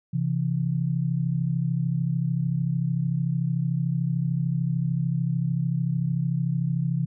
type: tone pair together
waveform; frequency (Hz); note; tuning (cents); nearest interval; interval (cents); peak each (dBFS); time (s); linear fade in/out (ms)
sine; 133 / 166.44; C3 / E3; +29 / +17; major third; 388; -25; 0.13-7.06; 10
effects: none